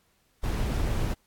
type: noise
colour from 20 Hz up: brown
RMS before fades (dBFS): -27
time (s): 0.43-1.14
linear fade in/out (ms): 10
effects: pink hiss -68 dBFS RMS until 1.26 s + AAC 64 kbps